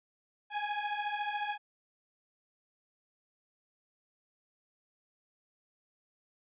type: beating tone pair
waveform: sawtooth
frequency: 822 / 836 Hz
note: G#5 / G#5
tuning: -18 / +11 cents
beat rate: 14 Hz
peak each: -33 / -31 dBFS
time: 0.5-1.58 s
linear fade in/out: 50 ms
effects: resampled to 8000 Hz